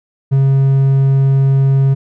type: tone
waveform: triangle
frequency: 135.9 Hz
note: C#3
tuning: 34 cents flat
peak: -6 dBFS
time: 0.31-1.95 s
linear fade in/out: 20 ms
effects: none